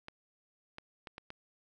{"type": "clicks", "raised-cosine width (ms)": 0.3, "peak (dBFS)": -28, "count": 5, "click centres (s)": [0.084, 0.784, 1.072, 1.181, 1.304], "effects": []}